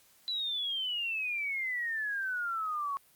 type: exponential sweep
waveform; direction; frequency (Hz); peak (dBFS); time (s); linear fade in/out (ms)
sine; down; 3994 to 1098; -31; 0.28-2.97; 0
effects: white hiss -63 dBFS RMS until 3.15 s + Opus 48 kbps